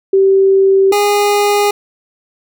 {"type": "tone pair in turn", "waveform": ["sine", "25% pulse"], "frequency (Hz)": [387.5, 410.5], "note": ["G4", "G#4"], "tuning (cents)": [-20, -20], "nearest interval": "minor second", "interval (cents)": 100, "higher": "second", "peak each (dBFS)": -6, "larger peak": "neither", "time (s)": [[0.13, 0.92], [0.92, 1.71]], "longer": "neither", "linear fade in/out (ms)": 5, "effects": []}